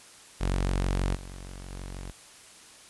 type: tone with level steps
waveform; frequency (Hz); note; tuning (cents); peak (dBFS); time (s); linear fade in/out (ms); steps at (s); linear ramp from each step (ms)
sawtooth; 46.25; F#1; 0; -21 / -36 / -33; 0.4-2.12; 20; 1.14 / 1.7; 20
effects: white hiss -51 dBFS RMS until 2.89 s + resampled to 24000 Hz